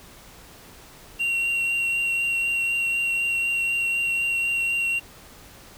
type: tone with vibrato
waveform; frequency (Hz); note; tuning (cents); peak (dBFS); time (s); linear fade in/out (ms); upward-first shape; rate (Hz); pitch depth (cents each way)
triangle; 2751; F7; -27; -20; 1.19-5; 20; triangle; 4; 14
effects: pink hiss -47 dBFS RMS until 5.77 s